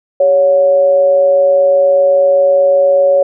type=tone with amplitude modulation; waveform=sine; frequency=559 Hz; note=C#5; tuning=14 cents sharp; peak=-4 dBFS; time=0.2-3.23 s; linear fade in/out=5 ms; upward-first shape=sine; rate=163 Hz; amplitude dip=45%; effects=none